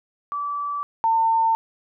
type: tone pair in turn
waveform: sine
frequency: 1156 / 902.4 Hz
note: D6 / A5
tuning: -28 / +44 cents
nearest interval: major third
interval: 428 cents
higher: first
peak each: -24 / -16 dBFS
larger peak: second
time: 0.32-0.83 / 1.04-1.55 s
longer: neither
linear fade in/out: 0 ms
effects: none